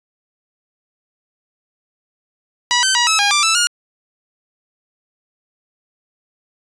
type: tone with pitch steps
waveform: 10% pulse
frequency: 974 / 1540 / 962 / 1298 / 813 / 1180 / 1320 / 1426 Hz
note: B5 / G6 / B5 / E6 / G#5 / D6 / E6 / F6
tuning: -24 / -31 / -46 / -27 / -37 / +8 / +2 / +36 cents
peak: -4 dBFS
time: 2.71-3.67 s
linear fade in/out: 0 ms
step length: 120 ms
effects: resampled to 22050 Hz